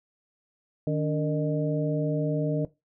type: harmonic tone with a mistuned harmonic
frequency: 153.2 Hz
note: D#3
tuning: 27 cents flat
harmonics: 1 / 2 / 3 / 4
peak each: -26 / -29 / -31 / -32 dBFS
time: 0.87-2.65 s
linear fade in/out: 2 ms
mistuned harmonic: 2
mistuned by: -110 cents
effects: noise-tail reverb RT60 0.2 s tail -17 dB re dry